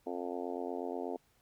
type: harmonic tone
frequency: 88.3 Hz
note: F2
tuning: 20 cents sharp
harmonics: 3 / 4 / 5 / 6 / 7 / 8 / 9 / 10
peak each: -42 / -42 / -41 / -47 / -46 / -44 / -50 / -51 dBFS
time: 0.06-1.17 s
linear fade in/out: 10 ms
effects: pink hiss -71 dBFS RMS until 1.41 s